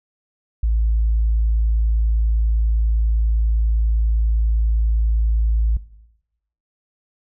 sine tone, 55 Hz, A1, in tune, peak -14 dBFS, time 0.63-5.77 s, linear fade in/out 5 ms, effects noise-tail reverb RT60 0.9 s tail -18 dB re dry + tanh soft clip ceiling -10 dBFS

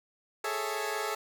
15% pulse chord, A major seventh, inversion third, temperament equal, 415.3 / 440 / 554.4 / 659.3 Hz, G#4 / A4 / C#5 / E5, 0 / 0 / 0 / 0 cents, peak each -29 / -29 / -33 / -33 dBFS, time 0.44-1.15 s, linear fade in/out 5 ms, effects none

